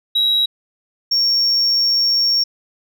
sine tone pair in turn, 3859 / 5515 Hz, B7 / F8, -41 / -23 cents, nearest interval tritone, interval 618 cents, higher second, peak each -11 dBFS, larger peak neither, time 0.15-0.46 / 1.11-2.44 s, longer second, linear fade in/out 10 ms, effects tanh soft clip ceiling -11 dBFS

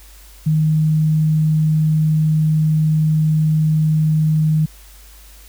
sine tone, 155.56 Hz, D#3, in tune, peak -12 dBFS, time 0.46-4.66 s, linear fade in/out 10 ms, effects added 50 Hz sine -41 dBFS peak until 5.48 s + white hiss -46 dBFS RMS until 5.48 s

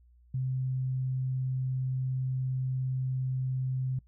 sine tone, 129.8 Hz, C3, 13 cents flat, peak -28 dBFS, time 0.34-3.99 s, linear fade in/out 5 ms, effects noise-tail reverb RT60 0.1 s tail -24 dB re dry + added 60 Hz sine -57 dBFS peak until 4.07 s

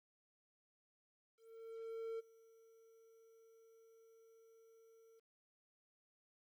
triangle tone with ADSR envelope, 452.6 Hz, A4, 49 cents sharp, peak -39 dBFS, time 1.37-5.2 s, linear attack 820 ms, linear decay 21 ms, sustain -23 dB, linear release 13 ms, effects 13-bit

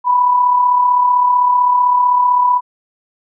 sine tone with amplitude modulation, 987.8 Hz, B5, in tune, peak -7 dBFS, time 0.04-2.61 s, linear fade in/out 50 ms, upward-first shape sine, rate 35.7 Hz, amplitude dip 45%, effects none

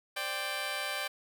10% pulse chord, C suspended second, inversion none, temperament just, 523.3 / 588.7 / 784.9 Hz, C5 / D5 / G5, 0 / +4 / +2 cents, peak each -34 / -29 / -30 dBFS, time 0.16-1.08 s, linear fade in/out 10 ms, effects none

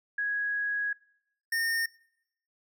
sine / square tone pair in turn, 1661.2 / 1827.9 Hz, G#6 / A#6, 0 / -34 cents, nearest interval major second, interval 166 cents, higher second, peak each -27 dBFS, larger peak neither, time 0.18-0.93 / 1.52-1.86 s, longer first, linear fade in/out 5 ms, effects noise-tail reverb RT60 0.8 s tail -24 dB re dry

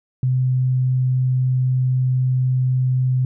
sine tone, 128.3 Hz, C3, 34 cents flat, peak -15 dBFS, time 0.23-3.25 s, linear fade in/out 2 ms, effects none

